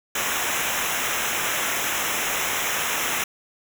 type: noise with comb filter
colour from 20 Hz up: pink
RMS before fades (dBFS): -25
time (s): 0.15-3.24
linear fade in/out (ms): 5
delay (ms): 0.22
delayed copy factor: -0.95
effects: none